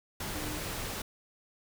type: tone in noise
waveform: sine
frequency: 303.3 Hz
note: D#4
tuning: 44 cents flat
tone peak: -40 dBFS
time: 0.35-0.58 s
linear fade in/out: 5 ms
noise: pink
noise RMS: -37 dBFS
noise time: 0.2-1.02 s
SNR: -6 dB
effects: none